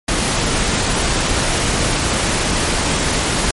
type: noise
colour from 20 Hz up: pink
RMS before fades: -17 dBFS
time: 0.08-3.51 s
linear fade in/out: 5 ms
effects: MP3 48 kbps